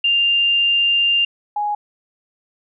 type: tone pair in turn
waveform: sine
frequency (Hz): 2795 / 831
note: F7 / G#5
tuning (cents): +1 / +1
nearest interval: octave + major sixth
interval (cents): 2100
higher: first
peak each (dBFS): -13 / -18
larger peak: first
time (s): 0.04-1.25 / 1.56-1.75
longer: first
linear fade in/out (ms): 5
effects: none